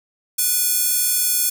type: tone with high-pass filter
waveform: square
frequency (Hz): 489.1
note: B4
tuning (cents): -17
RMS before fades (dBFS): -19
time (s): 0.38-1.5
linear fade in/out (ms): 10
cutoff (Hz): 9200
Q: 0.79
effects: none